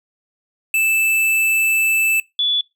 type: tone pair in turn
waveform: square / sine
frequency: 2637 / 3440 Hz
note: E7 / A7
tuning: 0 / -40 cents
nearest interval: perfect fourth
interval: 460 cents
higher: second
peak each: -15 dBFS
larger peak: neither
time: 0.74-2.2 / 2.39-2.61 s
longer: first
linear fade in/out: 2 ms
effects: noise-tail reverb RT60 0.2 s tail -22 dB re dry